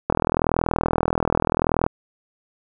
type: click train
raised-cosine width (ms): 1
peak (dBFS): -4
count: 73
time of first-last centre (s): 0.1-1.865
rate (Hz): 40.8
effects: none